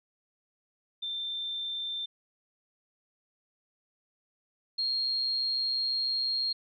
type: tone pair in turn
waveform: sine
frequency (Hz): 3571 / 4242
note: A7 / C8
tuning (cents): +25 / +23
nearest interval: minor third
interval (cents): 298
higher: second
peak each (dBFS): -32 / -27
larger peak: second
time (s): 1.02-2.06 / 4.78-6.53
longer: second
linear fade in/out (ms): 10
effects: none